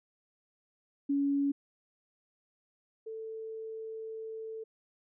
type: tone pair in turn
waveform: sine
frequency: 281.1 / 443.4 Hz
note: C#4 / A4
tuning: +24 / +13 cents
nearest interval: minor sixth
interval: 789 cents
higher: second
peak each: -26 / -38 dBFS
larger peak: first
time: 1.09-1.52 / 3.06-4.64 s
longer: second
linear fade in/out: 10 ms
effects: none